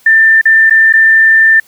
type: tone with dropouts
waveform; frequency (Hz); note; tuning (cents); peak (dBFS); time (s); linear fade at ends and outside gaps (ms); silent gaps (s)
sine; 1786; A6; +25; -3; 0.06-1.6; 5; 0.414-0.454 / 0.698-0.707 / 0.927-0.936
effects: white hiss -46 dBFS RMS until 1.67 s